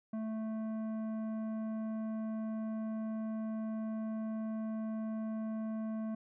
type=tone with tanh clipping; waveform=sine; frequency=219.8 Hz; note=A3; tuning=2 cents flat; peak=-37 dBFS; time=0.13-6.15 s; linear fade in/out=5 ms; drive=11 dB; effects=none